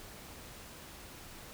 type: silence
effects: pink hiss -50 dBFS RMS until 1.53 s